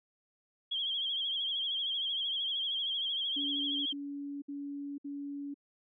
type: tone with vibrato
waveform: sine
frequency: 3243 Hz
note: G#7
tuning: 42 cents flat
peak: -31 dBFS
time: 0.71-3.93 s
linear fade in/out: 10 ms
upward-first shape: sine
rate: 13 Hz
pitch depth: 65 cents each way
type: tone bursts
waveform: sine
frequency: 283.8 Hz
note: C#4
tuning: 41 cents sharp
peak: -37 dBFS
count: 4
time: 3.36-5.543 s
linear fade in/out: 10 ms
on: 500 ms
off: 61 ms
effects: none